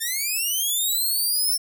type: linear sweep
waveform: 5% pulse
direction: up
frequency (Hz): 1760 to 5420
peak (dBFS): -14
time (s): 0-1.58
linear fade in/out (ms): 20
effects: none